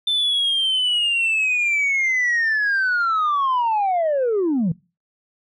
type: linear sweep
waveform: sine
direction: down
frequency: 3557 to 150.7 Hz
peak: -15 dBFS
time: 0.07-4.72 s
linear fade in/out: 5 ms
effects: noise-tail reverb RT60 0.3 s tail -22 dB re dry + tanh soft clip ceiling -15 dBFS